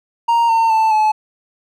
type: tone with pitch steps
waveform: triangle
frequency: 932.3 / 907.9 / 884 / 860.9 Hz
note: A#5 / A#5 / A5 / A5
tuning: 0 / -46 / +8 / -38 cents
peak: -9 dBFS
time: 0.28-1.12 s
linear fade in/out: 10 ms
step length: 210 ms
effects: none